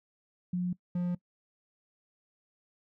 sine / triangle tone pair in turn, 179 / 176.94 Hz, F3 / F3, +43 / +23 cents, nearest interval unison, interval 20 cents, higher first, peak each -28 / -26 dBFS, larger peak second, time 0.53-0.73 / 0.95-1.15 s, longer neither, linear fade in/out 5 ms, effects noise-tail reverb RT60 0.1 s tail -21 dB re dry

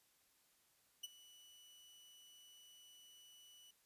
sawtooth tone with ADSR envelope, 2960 Hz, F#7, in tune, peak -39 dBFS, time 1.03-3.71 s, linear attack 11 ms, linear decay 25 ms, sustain -19 dB, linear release 5 ms, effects white hiss -75 dBFS RMS until 3.85 s + resampled to 32000 Hz

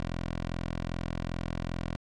10% pulse tone, 42.54 Hz, F1, 45 cents flat, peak -24 dBFS, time 0-1.96 s, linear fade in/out 0 ms, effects low-pass 5000 Hz 12 dB/octave

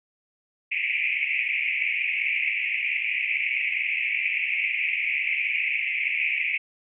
white band-pass noise, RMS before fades -26 dBFS, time 0.71-6.58 s, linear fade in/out 10 ms, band 2100 to 2600 Hz, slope 96 dB/octave, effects none

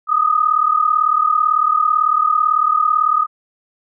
sine tone pair together, 1222 / 1260 Hz, D#6 / D#6, -32 / +21 cents, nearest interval minor second, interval 53 cents, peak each -15 dBFS, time 0.07-3.27 s, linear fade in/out 50 ms, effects none

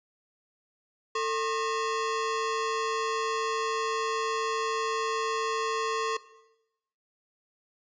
40% pulse ring-modulated tone, 761 Hz, F#5, 48 cents sharp, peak -23 dBFS, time 1.15-6.17 s, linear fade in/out 5 ms, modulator 314 Hz, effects noise-tail reverb RT60 0.9 s tail -17 dB re dry + resampled to 16000 Hz

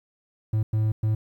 triangle tone bursts at uneven times, 108.7 Hz, A2, 21 cents flat, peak -18 dBFS, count 3, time 0.53-0.63 / 0.73-0.92 / 1.03-1.15 s, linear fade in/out 5 ms, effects 10-bit

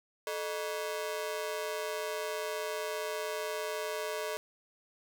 sawtooth ring-modulated tone, 523.3 Hz, C5, in tune, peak -27 dBFS, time 0.27-4.37 s, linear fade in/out 0 ms, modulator 87.6 Hz, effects none

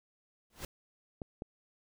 pink noise with exponential growth, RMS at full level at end -37 dBFS, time 0.5-0.65 s, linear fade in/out 2 ms, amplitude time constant 32 ms
clicks, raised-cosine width 2 ms, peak -26 dBFS, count 2, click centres 1.218 / 1.421 s
effects none

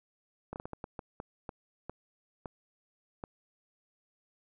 slowing click train, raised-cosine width 1 ms, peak -25 dBFS, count 12, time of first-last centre 0.53-3.239 s, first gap 29 ms, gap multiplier 1.39, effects none

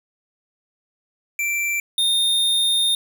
square tone pair in turn, 2346 / 3656 Hz, D7 / A#7, -2 / -34 cents, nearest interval minor sixth, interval 768 cents, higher second, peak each -21 / -17 dBFS, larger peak second, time 1.39-1.8 / 1.98-2.95 s, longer second, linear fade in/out 2 ms, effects none

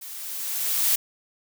blue noise with level ramp, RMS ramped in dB -39 to -20 dBFS, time 0.01-0.96 s, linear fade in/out 10 ms, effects none

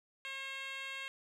10% pulse tone with band-pass filter, 539 Hz, C#5, 49 cents flat, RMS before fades -43 dBFS, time 0.25-1.08 s, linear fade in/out 0 ms, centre 2600 Hz, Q 1.3, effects none

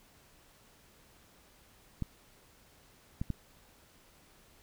clicks, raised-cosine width 5 ms, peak -21 dBFS, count 3, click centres 2.023 / 3.215 / 3.303 s, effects pink hiss -62 dBFS RMS until 4.62 s

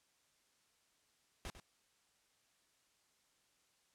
pink noise with echo, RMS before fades -45 dBFS, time 1.45-1.5 s, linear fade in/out 0 ms, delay 99 ms, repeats 1, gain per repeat -11 dB, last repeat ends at 1.599 s, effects white hiss -75 dBFS RMS until 3.94 s + low-pass 9000 Hz 12 dB/octave

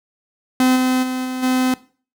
45% pulse tone with level steps, 256.2 Hz, C4, 36 cents flat, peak -12 / -15 / -21 / -23 / -15 dBFS, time 0.6-1.74 s, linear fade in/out 2 ms, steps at 0.75 / 1.02 / 1.24 / 1.42 s, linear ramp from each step 20 ms, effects noise-tail reverb RT60 0.4 s tail -19 dB re dry

